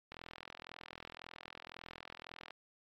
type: click train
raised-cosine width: 0.3 ms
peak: -30 dBFS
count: 101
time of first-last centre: 0.12-2.507 s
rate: 41.9 Hz
effects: AAC 48 kbps